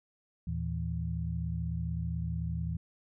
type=tone cluster; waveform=sine; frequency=77.3 / 113.2 / 164.5 Hz; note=D#2 / A2 / E3; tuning=-11 / +50 / -3 cents; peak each=-35 / -37 / -35 dBFS; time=0.47-2.77 s; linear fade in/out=5 ms; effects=none